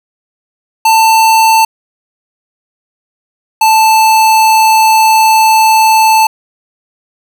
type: tone pair in turn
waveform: square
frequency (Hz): 890 / 880.3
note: A5 / A5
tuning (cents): +20 / +1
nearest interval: unison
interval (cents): 19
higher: first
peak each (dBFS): -5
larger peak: neither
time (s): 0.85-1.65 / 3.61-6.27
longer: second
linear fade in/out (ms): 5
effects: none